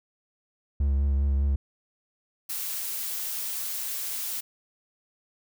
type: tone with vibrato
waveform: triangle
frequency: 69.5 Hz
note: C#2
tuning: 5 cents sharp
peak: -19 dBFS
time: 0.8-1.56 s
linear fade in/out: 5 ms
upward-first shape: triangle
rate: 5 Hz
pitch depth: 35 cents each way
type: noise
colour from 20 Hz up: blue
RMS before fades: -32 dBFS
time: 2.49-4.41 s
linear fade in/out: 10 ms
effects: none